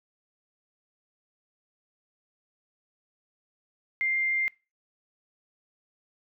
sine tone, 2102 Hz, C7, 7 cents sharp, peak -24 dBFS, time 4.01-4.48 s, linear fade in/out 0 ms, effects noise-tail reverb RT60 0.3 s tail -24 dB re dry

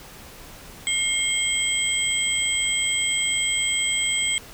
sine tone cluster, 2146 / 3213 / 7990 Hz, C7 / G7 / B8, +43 / +42 / +19 cents, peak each -25 dBFS, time 0.87-4.38 s, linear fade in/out 0 ms, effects pink hiss -43 dBFS RMS until 4.53 s

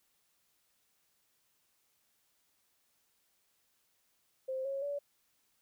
sine tone with pitch steps, 524 / 547.5 / 572.1 Hz, C5 / C#5 / D5, +2 / -22 / -45 cents, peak -34 dBFS, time 4.48-4.99 s, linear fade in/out 10 ms, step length 170 ms, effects white hiss -75 dBFS RMS until 5.61 s

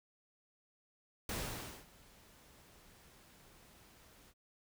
pink noise with ADSR envelope, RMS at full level -39 dBFS, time 1.29-4.34 s, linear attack 3 ms, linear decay 550 ms, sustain -23 dB, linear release 51 ms, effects none

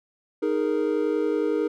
triangle chord, D# suspended fourth, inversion none, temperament equal, 311.1 / 415.3 / 466.2 Hz, D#4 / G#4 / A#4, 0 / 0 / 0 cents, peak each -24 dBFS, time 0.42-1.68 s, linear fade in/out 10 ms, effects none

